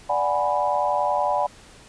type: chord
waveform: sine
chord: G# half-diminished seventh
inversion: second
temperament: equal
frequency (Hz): 587.3 / 740 / 830.6 / 987.8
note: D5 / F#5 / G#5 / B5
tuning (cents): 0 / 0 / 0 / 0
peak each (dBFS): -25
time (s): 0.09-1.47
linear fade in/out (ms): 10
effects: pink hiss -48 dBFS RMS until 1.88 s + resampled to 22050 Hz